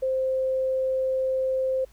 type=tone; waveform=sine; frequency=523.3 Hz; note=C5; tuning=in tune; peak=-22 dBFS; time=0.02-1.85 s; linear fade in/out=10 ms; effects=added 50 Hz sine -52 dBFS peak until 1.92 s + pink hiss -60 dBFS RMS until 1.92 s